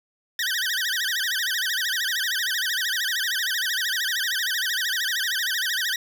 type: tone with vibrato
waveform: 20% pulse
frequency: 1700 Hz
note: G#6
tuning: 40 cents sharp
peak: -18 dBFS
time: 0.39-5.96 s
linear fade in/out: 2 ms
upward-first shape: sine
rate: 13 Hz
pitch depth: 220 cents each way
effects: none

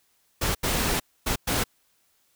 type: noise bursts at uneven times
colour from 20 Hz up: pink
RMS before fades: -25 dBFS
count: 4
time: 0.41-0.55 / 0.63-1 / 1.26-1.36 / 1.47-1.64 s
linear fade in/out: 10 ms
effects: white hiss -67 dBFS RMS until 2.35 s

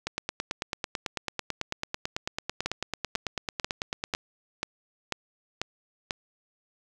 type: two click trains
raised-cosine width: 0.2 ms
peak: -12 / -11 dBFS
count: 38 / 8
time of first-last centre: 0.07-4.149 / 2.66-6.108 s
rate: 9.07 / 2.03 Hz
effects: 8-bit

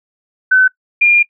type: tone pair in turn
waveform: sine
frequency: 1517 / 2408 Hz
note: F#6 / D7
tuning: +43 / +43 cents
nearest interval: minor sixth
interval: 800 cents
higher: second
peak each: -6 dBFS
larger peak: neither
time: 0.51-0.68 / 1.01-1.23 s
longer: second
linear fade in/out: 10 ms
effects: noise-tail reverb RT60 0.1 s tail -21 dB re dry

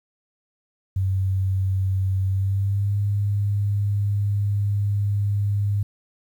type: tone with pitch glide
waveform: sine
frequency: 95.4 to 101.66 Hz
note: G2 to G#2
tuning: -47 to -37 cents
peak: -19 dBFS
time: 0.96-5.83 s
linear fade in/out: 5 ms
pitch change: +110 cents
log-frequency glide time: 2.25-2.97 s
effects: 9-bit

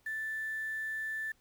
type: tone with quantisation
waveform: sine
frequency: 1760 Hz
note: A6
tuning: in tune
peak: -34 dBFS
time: 0.06-1.32 s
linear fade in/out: 5 ms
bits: 9
effects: pink hiss -70 dBFS RMS until 1.4 s

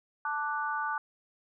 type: chord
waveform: sine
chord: D major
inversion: second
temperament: equal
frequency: 880 / 1174.7 / 1480 Hz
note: A5 / D6 / F#6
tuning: 0 / 0 / 0 cents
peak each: -34 dBFS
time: 0.25-0.98 s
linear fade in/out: 2 ms
effects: none

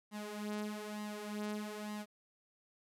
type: tone with flanger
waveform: sawtooth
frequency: 210 Hz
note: G#3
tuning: 19 cents sharp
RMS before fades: -42 dBFS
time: 0.11-2.06 s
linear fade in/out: 50 ms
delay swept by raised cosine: 1 to 4.8 ms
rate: 1.1 Hz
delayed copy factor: +0.7
effects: resampled to 32000 Hz + 12-bit

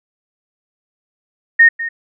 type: tone with echo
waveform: sine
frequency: 1847 Hz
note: A#6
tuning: 16 cents flat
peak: -4 dBFS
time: 1.59-1.69 s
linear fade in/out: 10 ms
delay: 200 ms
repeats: 1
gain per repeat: -15 dB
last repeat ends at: 1.89 s
effects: none

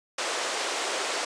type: band-pass noise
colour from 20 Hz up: pink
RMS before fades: -30 dBFS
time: 0.18-1.25 s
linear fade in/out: 5 ms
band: 410 to 8700 Hz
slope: 24 dB/octave
effects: resampled to 22050 Hz

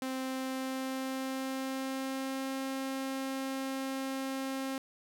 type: tone with pitch glide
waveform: sawtooth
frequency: 261.6 to 267.4 Hz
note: C4 to C4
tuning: 0 to +38 cents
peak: -30 dBFS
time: 0.02-4.78 s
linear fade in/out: 2 ms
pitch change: +38 cents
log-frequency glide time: 0.2-2.53 s
effects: none

